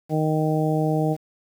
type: harmonic tone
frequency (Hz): 155.56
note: D#3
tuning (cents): 0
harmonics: 1 / 2 / 3 / 4 / 5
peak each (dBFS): -22 / -25 / -27 / -28 / -29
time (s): 0.09-1.17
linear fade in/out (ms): 50
effects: 8-bit